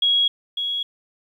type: tone pair in turn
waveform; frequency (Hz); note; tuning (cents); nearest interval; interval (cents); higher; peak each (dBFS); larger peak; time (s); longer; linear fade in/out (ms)
sine; 3314 / 3330; G#7 / G#7; -4 / +4; unison; 8; second; -15 / -22; first; 0.02-0.28 / 0.57-0.83; neither; 5
effects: 9-bit